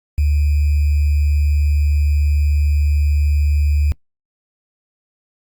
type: tone with sample-and-hold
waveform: sine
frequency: 73.42 Hz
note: D2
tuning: in tune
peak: -12 dBFS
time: 0.18-3.92 s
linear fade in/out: 0 ms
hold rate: 2450 Hz
effects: noise-tail reverb RT60 0.1 s tail -26 dB re dry + Opus 48 kbps